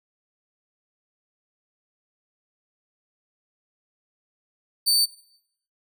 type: tone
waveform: sawtooth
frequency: 4564 Hz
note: C#8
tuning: 50 cents sharp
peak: -15 dBFS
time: 4.86-5.06 s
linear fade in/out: 20 ms
effects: noise-tail reverb RT60 0.7 s tail -17 dB re dry